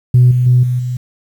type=tone with level steps; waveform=sine; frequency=124.5 Hz; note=B2; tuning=14 cents sharp; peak=-3 / -9 / -5 / -12 / -16 dBFS; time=0.14-0.97 s; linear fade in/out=5 ms; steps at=0.31 / 0.46 / 0.63 / 0.79 s; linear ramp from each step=5 ms; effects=tanh soft clip ceiling -1 dBFS + 7-bit